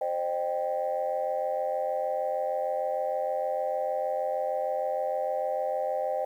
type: chord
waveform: sine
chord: C minor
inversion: none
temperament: equal with one note detuned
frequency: 523.3 / 609.8 / 784 Hz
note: C5 / Eb5 / G5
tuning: 0 / -35 / 0 cents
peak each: -30 / -30 / -31 dBFS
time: 0.01-6.25 s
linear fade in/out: 5 ms
effects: tanh soft clip ceiling -19 dBFS + 10-bit